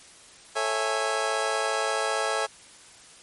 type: chord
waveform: 25% pulse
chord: A major seventh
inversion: none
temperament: just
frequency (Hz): 440 / 550 / 660 / 825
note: A4 / C#5 / E5 / G#5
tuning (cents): 0 / -14 / +2 / -12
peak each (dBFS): -27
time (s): 0.55-2.47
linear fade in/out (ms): 20
effects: white hiss -50 dBFS RMS until 3.22 s + MP3 48 kbps